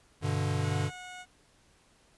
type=chord; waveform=square; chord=G major; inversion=none; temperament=equal; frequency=98 / 123.47 / 146.83 Hz; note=G2 / B2 / D3; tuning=0 / 0 / 0 cents; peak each=-32 / -36 / -32 dBFS; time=0.21-0.91 s; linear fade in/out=50 ms
type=tone; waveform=15% pulse; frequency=729 Hz; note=F#5; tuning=26 cents flat; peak=-36 dBFS; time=0.6-1.26 s; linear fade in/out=50 ms
effects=pink hiss -64 dBFS RMS until 2.17 s + resampled to 24000 Hz